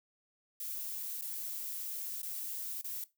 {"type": "noise with dropouts", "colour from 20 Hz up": "violet", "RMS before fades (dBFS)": -40, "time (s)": [0.6, 3.04], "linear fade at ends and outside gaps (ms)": 2, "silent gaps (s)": [[1.212, 1.221], [2.218, 2.23], [2.813, 2.844]], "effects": ["noise-tail reverb RT60 0.2 s tail -17 dB re dry"]}